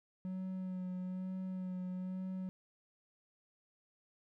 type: tone with vibrato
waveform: triangle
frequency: 185 Hz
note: F#3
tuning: in tune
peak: -36 dBFS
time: 0.25-2.49 s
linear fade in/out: 0 ms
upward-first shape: sine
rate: 1.1 Hz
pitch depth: 21 cents each way
effects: none